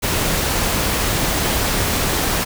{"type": "noise", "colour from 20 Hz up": "pink", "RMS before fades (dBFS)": -19, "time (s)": [0.02, 2.45], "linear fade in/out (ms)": 20, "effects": []}